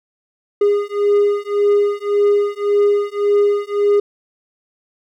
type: beating tone pair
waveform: triangle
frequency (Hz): 408.3 / 410.1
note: G#4 / G#4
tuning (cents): -29 / -22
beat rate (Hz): 1.8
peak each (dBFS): -14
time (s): 0.61-4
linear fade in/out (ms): 5
effects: none